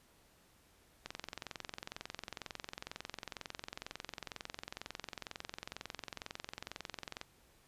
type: click train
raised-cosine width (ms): 0.2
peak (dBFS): -24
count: 137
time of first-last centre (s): 1.06-7.214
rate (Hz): 22.1
effects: pink hiss -67 dBFS RMS until 7.67 s + resampled to 32000 Hz